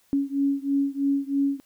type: beating tone pair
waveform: sine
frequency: 277.2 / 280.3 Hz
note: C#4 / C#4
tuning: 0 / +19 cents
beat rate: 3.1 Hz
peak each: -24 / -25 dBFS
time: 0.13-1.6 s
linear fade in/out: 0 ms
effects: white hiss -63 dBFS RMS until 1.65 s